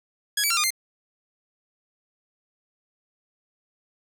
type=tone with pitch steps; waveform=10% pulse; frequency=1667 / 2295 / 1368 / 1218 / 2098 Hz; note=G#6 / D7 / F6 / D#6 / C7; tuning=+6 / -40 / -36 / -37 / +4 cents; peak=-12 dBFS; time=0.37-0.705 s; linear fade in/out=5 ms; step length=67 ms; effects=none

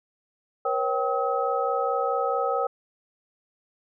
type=tone cluster; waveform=sine; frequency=479.4 / 544 / 776 / 1279 Hz; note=A#4 / C#5 / G5 / D#6; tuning=+48 / -33 / -18 / +47 cents; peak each=-28 dBFS; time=0.65-2.67 s; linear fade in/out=5 ms; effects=none

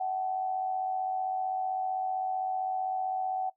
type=tone with amplitude modulation; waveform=sine; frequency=754 Hz; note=F#5; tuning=32 cents sharp; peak=-26 dBFS; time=0-3.5 s; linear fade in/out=10 ms; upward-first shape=sine; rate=95.6 Hz; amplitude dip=55%; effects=noise-tail reverb RT60 0.1 s tail -17 dB re dry

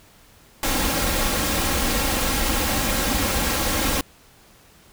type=noise with comb filter; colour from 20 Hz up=pink; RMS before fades=-22 dBFS; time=0.63-4.01 s; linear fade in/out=2 ms; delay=3.7 ms; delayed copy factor=+0.55; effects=pink hiss -52 dBFS RMS until 4.92 s

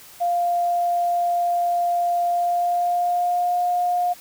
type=tone with pitch glide; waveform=sine; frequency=698.5 to 711.5 Hz; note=F5 to F5; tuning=0 to +32 cents; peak=-18 dBFS; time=0.2-4.14 s; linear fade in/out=20 ms; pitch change=+32 cents; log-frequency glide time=2.28-3.62 s; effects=white hiss -45 dBFS RMS until 4.2 s

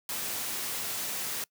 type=noise; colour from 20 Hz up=white; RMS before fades=-34 dBFS; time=0.09-1.44 s; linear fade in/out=2 ms; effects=noise-tail reverb RT60 0.1 s tail -23 dB re dry + high-pass 100 Hz 12 dB/octave

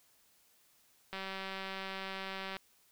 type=click train; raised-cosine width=0.3 ms; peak=-25 dBFS; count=277; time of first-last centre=1.13-2.567 s; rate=192 Hz; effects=white hiss -68 dBFS RMS until 2.91 s

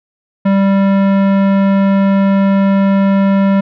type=tone with tanh clipping; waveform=sine; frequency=196 Hz; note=G3; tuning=in tune; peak=-10 dBFS; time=0.45-3.61 s; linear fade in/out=10 ms; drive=18 dB; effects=none

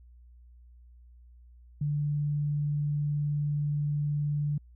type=tone; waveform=sine; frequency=146.83 Hz; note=D3; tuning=in tune; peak=-26 dBFS; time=1.81-4.58 s; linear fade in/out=5 ms; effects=added 60 Hz sine -51 dBFS peak until 4.75 s

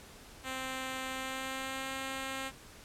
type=tone with pitch glide; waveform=5% pulse; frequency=261.6 to 266.8 Hz; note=C4 to C4; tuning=0 to +34 cents; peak=-25 dBFS; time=0.43-2.52 s; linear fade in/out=50 ms; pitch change=+34 cents; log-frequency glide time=1.07-1.94 s; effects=pink hiss -53 dBFS RMS until 2.84 s + low-pass 12000 Hz 12 dB/octave

